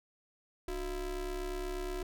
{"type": "ring-modulated tone", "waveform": "square", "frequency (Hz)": 164.81, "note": "E3", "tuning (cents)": 0, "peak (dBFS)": -33, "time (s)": [0.68, 2.03], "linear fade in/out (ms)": 2, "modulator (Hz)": 199, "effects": []}